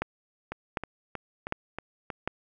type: two click trains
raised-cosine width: 0.5 ms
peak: -13 / -19 dBFS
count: 4 / 6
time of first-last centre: 0.02-2.276 / 0.52-2.102 s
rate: 1.33 / 3.16 Hz
effects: none